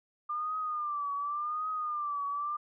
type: tone with vibrato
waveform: sine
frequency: 1195 Hz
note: D6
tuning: 30 cents sharp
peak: -31 dBFS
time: 0.29-2.57 s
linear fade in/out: 10 ms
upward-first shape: triangle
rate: 0.89 Hz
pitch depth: 100 cents each way
effects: none